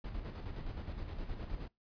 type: noise with tremolo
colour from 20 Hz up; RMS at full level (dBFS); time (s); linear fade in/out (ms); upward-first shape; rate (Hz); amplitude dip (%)
brown; -40; 0.04-1.68; 5; square; 9.6; 45
effects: noise-tail reverb RT60 0.2 s tail -23 dB re dry + resampled to 11025 Hz